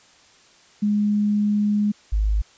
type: tone pair in turn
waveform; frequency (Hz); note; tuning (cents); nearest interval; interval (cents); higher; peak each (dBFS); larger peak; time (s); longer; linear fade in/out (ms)
sine; 207.7 / 52.3; G#3 / G#1; 0 / +13; 2 octaves; 2387; first; -17; neither; 0.82-1.92 / 2.12-2.42; first; 10
effects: white hiss -53 dBFS RMS until 2.57 s + resampled to 16000 Hz